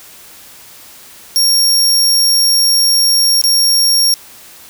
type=tone with dropouts; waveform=sawtooth; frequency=5560 Hz; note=F8; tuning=9 cents flat; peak=-6 dBFS; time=1.36-4.14 s; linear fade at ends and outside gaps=0 ms; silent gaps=3.414-3.439 s; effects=white hiss -38 dBFS RMS until 4.69 s